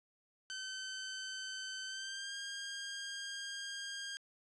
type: tone with pitch glide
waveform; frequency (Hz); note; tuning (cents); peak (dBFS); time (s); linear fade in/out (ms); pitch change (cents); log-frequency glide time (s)
15% pulse; 1534 to 1610.3; G6 to G6; -38 to +46; -35; 0.5-4.17; 0; +84; 1.86-2.34
effects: resampled to 24000 Hz